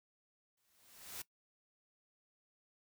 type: noise with exponential growth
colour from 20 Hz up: white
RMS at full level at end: -43 dBFS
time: 0.57-1.22 s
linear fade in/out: 5 ms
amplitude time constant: 140 ms
effects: noise-tail reverb RT60 0.1 s tail -19 dB re dry